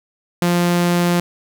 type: tone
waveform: sawtooth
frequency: 174.61 Hz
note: F3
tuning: in tune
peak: -10 dBFS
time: 0.42-1.2 s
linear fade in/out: 2 ms
effects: 8-bit